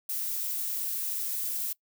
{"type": "noise", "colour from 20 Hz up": "violet", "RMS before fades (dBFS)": -32, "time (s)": [0.09, 1.73], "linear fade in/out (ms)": 5, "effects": ["noise-tail reverb RT60 0.1 s tail -23 dB re dry"]}